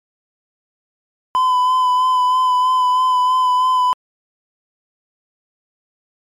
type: tone with vibrato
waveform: triangle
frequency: 1010 Hz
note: B5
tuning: 39 cents sharp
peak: -10 dBFS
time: 1.35-3.93 s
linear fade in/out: 0 ms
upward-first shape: sine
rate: 3.1 Hz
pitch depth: 21 cents each way
effects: MP3 64 kbps